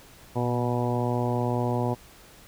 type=harmonic tone with a mistuned harmonic; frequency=122.1 Hz; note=B2; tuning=19 cents flat; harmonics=1 / 2 / 3 / 4 / 5 / 6 / 7 / 8; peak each=-27 / -30 / -32 / -33 / -34 / -35 / -35 / -36 dBFS; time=0.35-1.95 s; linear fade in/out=20 ms; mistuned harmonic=1; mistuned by=-37 cents; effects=pink hiss -51 dBFS RMS until 2.47 s